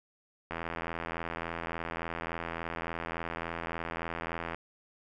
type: click train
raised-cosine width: 0.5 ms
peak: -20 dBFS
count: 338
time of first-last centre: 0.51-4.546 s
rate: 83.5 Hz
effects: none